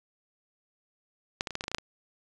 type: clicks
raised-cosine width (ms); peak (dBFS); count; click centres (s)
0.2; -10 / -16 / -20 / -13 / -15 / -23 / -15 / -19 / -7 / -20; 10; 1.409 / 1.472 / 1.507 / 1.554 / 1.609 / 1.64 / 1.681 / 1.716 / 1.747 / 1.784
effects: resampled to 22050 Hz